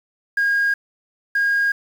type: tone pair in turn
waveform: sine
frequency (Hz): 1628 / 1628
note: G#6 / G#6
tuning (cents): -35 / -35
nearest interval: unison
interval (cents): 0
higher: neither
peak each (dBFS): -14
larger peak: neither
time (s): 0.37-0.74 / 1.35-1.72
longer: neither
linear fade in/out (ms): 5
effects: tanh soft clip ceiling -13 dBFS + 7-bit